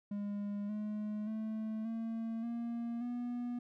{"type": "tone with pitch steps", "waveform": "triangle", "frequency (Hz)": [204, 211.2, 218.6, 226.4, 234.3, 242.6], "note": ["G#3", "G#3", "A3", "A3", "A#3", "B3"], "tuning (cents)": [-31, 29, -11, 50, 9, -31], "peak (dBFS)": -34, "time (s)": [0.11, 3.59], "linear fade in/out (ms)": 5, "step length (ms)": 580, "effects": []}